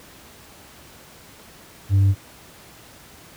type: tone with tanh clipping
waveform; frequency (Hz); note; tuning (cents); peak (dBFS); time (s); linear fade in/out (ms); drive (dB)
sine; 98; G2; 0; -13; 1.89-2.15; 50; 2
effects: pink hiss -46 dBFS RMS until 3.36 s + high-pass 60 Hz 12 dB/octave